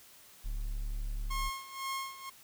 triangle tone, 35.9 Hz, D1, 39 cents flat, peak -31 dBFS, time 0.44-1.5 s, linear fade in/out 20 ms
sawtooth tone with tremolo, 1077 Hz, C6, 50 cents sharp, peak -30 dBFS, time 1.3-2.3 s, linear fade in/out 10 ms, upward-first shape sine, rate 2 Hz, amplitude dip 80%
effects white hiss -57 dBFS RMS until 2.43 s

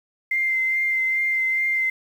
sine tone with vibrato, 2086 Hz, C7, 6 cents flat, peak -19 dBFS, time 0.31-1.9 s, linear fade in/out 5 ms, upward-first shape sine, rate 2.4 Hz, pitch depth 15 cents each way, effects 8-bit

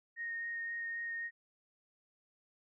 sine tone with vibrato, 1855 Hz, A#6, 9 cents flat, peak -37 dBFS, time 0.16-1.31 s, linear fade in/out 50 ms, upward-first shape sine, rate 3.8 Hz, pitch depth 9 cents each way, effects none

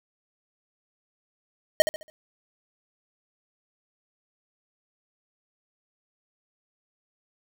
square tone with echo, 622.3 Hz, D#5, in tune, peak -14 dBFS, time 1.8-1.82 s, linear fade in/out 0 ms, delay 70 ms, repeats 4, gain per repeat -9 dB, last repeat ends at 2.1 s, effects none

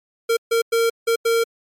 square tone bursts at uneven times, 460 Hz, A#4, 23 cents flat, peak -16 dBFS, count 5, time 0.29-0.37 / 0.51-0.62 / 0.72-0.9 / 1.07-1.16 / 1.25-1.44 s, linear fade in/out 10 ms, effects MP3 64 kbps

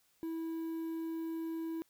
triangle tone with quantisation, 326.6 Hz, E4, 16 cents flat, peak -34 dBFS, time 0.23-1.82 s, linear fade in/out 0 ms, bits 10, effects white hiss -72 dBFS RMS until 1.89 s

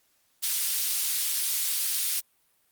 pink high-pass noise, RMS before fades -27 dBFS, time 0.42-2.21 s, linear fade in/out 20 ms, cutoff 4700 Hz, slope 12 dB/octave, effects white hiss -68 dBFS RMS until 2.71 s + Opus 48 kbps

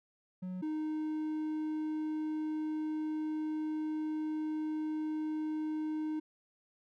triangle tone pair in turn, 183.6 / 309.5 Hz, F#3 / D#4, -13 / -9 cents, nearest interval major sixth, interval 904 cents, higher second, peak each -35 / -31 dBFS, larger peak second, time 0.42-0.62 / 0.62-6.2 s, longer second, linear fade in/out 10 ms, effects none

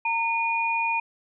sine tone pair together, 916.5 / 2449 Hz, A#5 / D#7, -30 / -28 cents, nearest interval octave + perfect fourth, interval 1702 cents, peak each -25 dBFS, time 0.05-1 s, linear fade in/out 5 ms, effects none

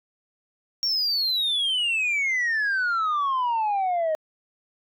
sine exponential sweep, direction down, 5588 to 616 Hz, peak -19 dBFS, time 0.83-4.15 s, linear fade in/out 0 ms, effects tanh soft clip ceiling -20 dBFS

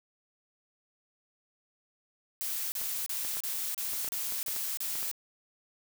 blue noise bursts, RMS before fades -34 dBFS, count 8, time 2.41-5.114 s, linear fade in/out 0 ms, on 310 ms, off 32 ms
clicks, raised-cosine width 0.5 ms, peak -29 dBFS, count 12, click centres 2.815 / 3.249 / 3.37 / 3.934 / 4.046 / 4.078 / 4.122 / 4.323 / 4.483 / 4.564 / 4.955 / 5.028 s
effects none

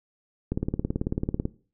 click train, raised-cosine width 3 ms, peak -13 dBFS, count 18, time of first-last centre 0.52-1.454 s, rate 18.2 Hz, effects noise-tail reverb RT60 0.4 s tail -19 dB re dry

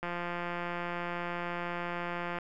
click train, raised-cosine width 0.5 ms, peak -21 dBFS, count 411, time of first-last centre 0.03-2.386 s, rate 174 Hz, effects none

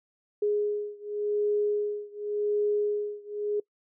sine beating tone pair, 415.3 / 416.19 Hz, G#4 / G#4, 0 / +4 cents, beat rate 0.89 Hz, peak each -28 / -29 dBFS, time 0.42-3.6 s, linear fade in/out 5 ms, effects noise-tail reverb RT60 0.1 s tail -23 dB re dry

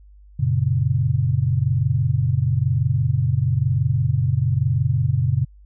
sine chord, F# major, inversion none, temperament equal with one note detuned, 92.5 / 117.56 / 138.59 Hz, F#2 / A#2 / C#3, 0 / +15 / 0 cents, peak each -23 / -20 / -20 dBFS, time 0.39-5.45 s, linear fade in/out 10 ms, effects added 50 Hz sine -44 dBFS peak until 5.65 s

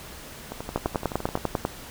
two click trains, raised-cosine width 1 ms, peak -9 / -18 dBFS, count 10 / 11, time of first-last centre 0.76-1.651 / 0.52-1.375 s, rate 10.1 / 11.7 Hz, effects pink hiss -42 dBFS RMS until 1.9 s

